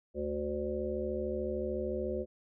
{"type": "harmonic tone", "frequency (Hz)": 73.6, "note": "D2", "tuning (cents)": 4, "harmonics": [1, 3, 5, 7, 8], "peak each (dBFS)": [-41, -40, -36, -37, -41], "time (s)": [0.14, 2.26], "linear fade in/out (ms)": 50, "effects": []}